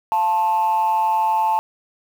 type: tone with amplitude modulation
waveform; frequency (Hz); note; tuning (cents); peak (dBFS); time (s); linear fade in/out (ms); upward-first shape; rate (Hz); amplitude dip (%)
sine; 880; A5; 0; -11; 0.12-1.59; 0; sine; 188; 70
effects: tanh soft clip ceiling -11 dBFS + 7-bit